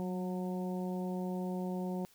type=harmonic tone with a mistuned harmonic; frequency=182 Hz; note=F#3; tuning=28 cents flat; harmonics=1 / 2 / 3 / 4 / 5; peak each=-35 / -41 / -45 / -47 / -49 dBFS; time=0-2.05 s; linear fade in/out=0 ms; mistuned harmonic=1; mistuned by=+23 cents; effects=white hiss -64 dBFS RMS until 2.14 s